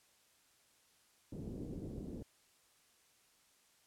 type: low-pass noise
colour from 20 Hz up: white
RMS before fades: -45 dBFS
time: 1.32-2.23 s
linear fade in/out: 5 ms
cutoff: 370 Hz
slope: 24 dB/octave
effects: white hiss -70 dBFS RMS until 3.86 s + low-pass 11000 Hz 12 dB/octave